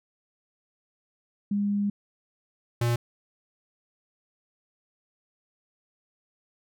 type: tone pair in turn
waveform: sine / square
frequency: 203.3 / 118.91 Hz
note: G#3 / A#2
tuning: -37 / +35 cents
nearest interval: major sixth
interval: 928 cents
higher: first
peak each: -23 dBFS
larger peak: neither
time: 1.51-1.9 / 2.81-2.96 s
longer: first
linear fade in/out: 5 ms
effects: none